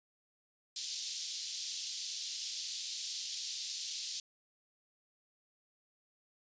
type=band-pass noise; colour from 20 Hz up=white; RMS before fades=-41 dBFS; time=0.76-4.2 s; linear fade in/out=2 ms; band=3600 to 6100 Hz; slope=24 dB/octave; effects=resampled to 16000 Hz